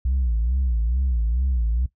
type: tone with vibrato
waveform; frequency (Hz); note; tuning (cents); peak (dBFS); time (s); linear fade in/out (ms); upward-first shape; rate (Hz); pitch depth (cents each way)
sine; 60.5; B1; -35; -17; 0.05-1.86; 5; sine; 2.3; 160
effects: noise-tail reverb RT60 0.1 s tail -17 dB re dry + tanh soft clip ceiling -16 dBFS